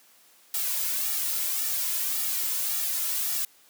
blue noise with flanger, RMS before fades -28 dBFS, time 0.54-3.45 s, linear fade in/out 2 ms, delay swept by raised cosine 1.9 to 2.62 ms, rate 1.8 Hz, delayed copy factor -0.75, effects white hiss -58 dBFS RMS until 3.69 s + high-pass 200 Hz 12 dB/octave

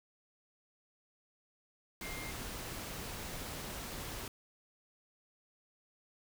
sine tone in noise, 2112 Hz, C7, 16 cents sharp, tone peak -46 dBFS, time 2.02-2.31 s, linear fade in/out 2 ms, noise pink, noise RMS -43 dBFS, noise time 2.01-4.28 s, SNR -6 dB, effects none

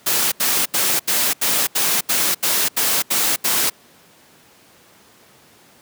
white noise bursts, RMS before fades -18 dBFS, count 11, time 0.06-3.7 s, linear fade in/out 10 ms, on 260 ms, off 78 ms, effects pink hiss -50 dBFS RMS until 5.81 s + high-pass 150 Hz 12 dB/octave

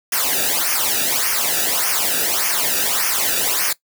white noise with flanger, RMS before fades -19 dBFS, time 0.12-3.73 s, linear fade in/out 5 ms, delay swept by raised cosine 0.25 to 0.96 ms, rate 1.7 Hz, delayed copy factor -0.8, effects noise-tail reverb RT60 0.1 s tail -20 dB re dry

